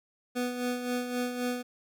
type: tone with tremolo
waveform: 25% pulse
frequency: 246.9 Hz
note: B3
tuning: in tune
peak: -24 dBFS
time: 0.35-1.63 s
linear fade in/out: 20 ms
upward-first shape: sine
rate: 3.8 Hz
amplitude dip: 55%
effects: none